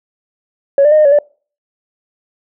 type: tone with pitch steps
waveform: sine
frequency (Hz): 557 / 593 / 615 / 610 / 563 / 586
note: C#5 / D5 / D#5 / D#5 / C#5 / D5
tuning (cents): +8 / +17 / -20 / -34 / +27 / -4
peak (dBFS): -4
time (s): 0.78-1.188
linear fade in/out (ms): 2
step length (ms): 68
effects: noise-tail reverb RT60 0.4 s tail -26 dB re dry + tanh soft clip ceiling -2 dBFS